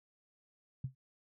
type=tone with exponential decay; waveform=sine; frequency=131.1 Hz; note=C3; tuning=4 cents sharp; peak=-31 dBFS; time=0.84-0.95 s; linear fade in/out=5 ms; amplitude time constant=22 ms; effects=none